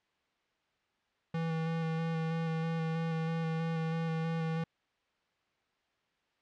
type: tone with vibrato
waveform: square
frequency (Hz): 162.9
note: E3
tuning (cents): -20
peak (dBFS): -32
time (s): 1.34-4.64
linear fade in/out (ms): 5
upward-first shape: square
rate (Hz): 3.1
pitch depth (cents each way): 14
effects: white hiss -75 dBFS RMS until 6.41 s + low-pass 3000 Hz 12 dB/octave